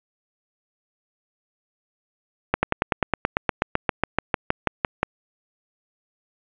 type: slowing click train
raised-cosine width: 0.5 ms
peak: -3 dBFS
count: 20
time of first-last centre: 2.54-5.03 s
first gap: 90 ms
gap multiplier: 1.04
effects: resampled to 8000 Hz + 7-bit